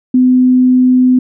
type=tone; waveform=sine; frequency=253.5 Hz; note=B3; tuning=45 cents sharp; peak=-5 dBFS; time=0.14-1.19 s; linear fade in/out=5 ms; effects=none